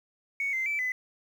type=tone with pitch steps; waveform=sine; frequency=2225 / 2077 / 2319 / 2012 Hz; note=C#7 / C7 / D7 / B6; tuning=+6 / -13 / -22 / +32 cents; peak=-26 dBFS; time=0.4-0.92 s; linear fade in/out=2 ms; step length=130 ms; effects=tanh soft clip ceiling -22 dBFS + 9-bit